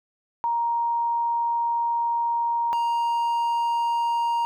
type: tone pair in turn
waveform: sine / triangle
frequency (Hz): 937 / 937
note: A#5 / A#5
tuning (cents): +9 / +9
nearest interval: unison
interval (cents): 0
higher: neither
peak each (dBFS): -21 / -19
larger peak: second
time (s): 0.44-2.73 / 2.73-4.45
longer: first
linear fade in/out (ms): 0
effects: none